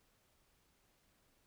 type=silence; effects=pink hiss -74 dBFS RMS until 1.46 s